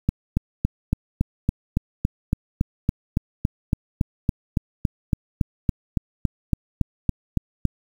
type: click train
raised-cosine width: 5 ms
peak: -6 dBFS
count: 28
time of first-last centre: 0.09-7.653 s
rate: 3.57 Hz
effects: 7-bit